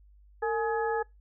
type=harmonic tone with a mistuned harmonic; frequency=422.1 Hz; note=G#4; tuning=28 cents sharp; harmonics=1 / 2 / 3 / 4; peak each=-28 / -31 / -39 / -36 dBFS; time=0.42-1.03 s; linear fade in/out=10 ms; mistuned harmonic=1; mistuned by=+130 cents; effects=noise-tail reverb RT60 0.2 s tail -25 dB re dry + added 50 Hz sine -54 dBFS peak until 1.2 s